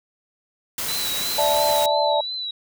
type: noise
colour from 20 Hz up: white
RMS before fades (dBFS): -27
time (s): 0.78-1.86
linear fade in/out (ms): 2
type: tone with vibrato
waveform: sine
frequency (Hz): 3951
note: B7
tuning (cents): 0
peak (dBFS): -26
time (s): 0.88-2.51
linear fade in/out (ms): 5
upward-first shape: triangle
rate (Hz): 2.9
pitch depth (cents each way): 58
type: chord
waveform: sine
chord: D suspended second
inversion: none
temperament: equal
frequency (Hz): 587.3 / 659.3 / 880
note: D5 / E5 / A5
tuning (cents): 0 / 0 / 0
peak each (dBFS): -21 / -24 / -21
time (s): 1.38-2.21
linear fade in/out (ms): 5
effects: none